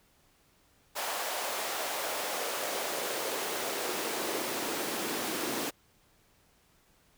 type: noise with high-pass filter sweep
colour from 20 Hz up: pink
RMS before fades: -34 dBFS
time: 0.95-5.71 s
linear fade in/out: 20 ms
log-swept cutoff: 710 to 280 Hz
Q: 1.6
effects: pink hiss -66 dBFS RMS until 7.17 s